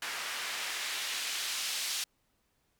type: noise with band-pass filter sweep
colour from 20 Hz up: white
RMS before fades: -36 dBFS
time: 0.02-2.04 s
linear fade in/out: 2 ms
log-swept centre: 1600 to 4200 Hz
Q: 0.81
effects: pink hiss -75 dBFS RMS until 2.79 s